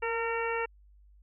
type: harmonic tone with a mistuned harmonic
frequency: 456.7 Hz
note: A#4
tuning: 36 cents flat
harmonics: 1 / 2 / 3 / 4 / 5 / 6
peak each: -32 / -35 / -37 / -38 / -39 / -40 dBFS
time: 0.02-0.66 s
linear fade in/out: 10 ms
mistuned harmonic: 1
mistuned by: +25 cents
effects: added 50 Hz sine -55 dBFS peak until 1.22 s